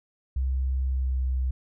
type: tone with pitch glide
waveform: sine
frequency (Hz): 65.41 to 64.29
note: C2 to C2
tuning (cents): 0 to -30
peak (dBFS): -23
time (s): 0.36-1.51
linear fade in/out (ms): 5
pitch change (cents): -30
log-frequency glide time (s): 0.87-1.22
effects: none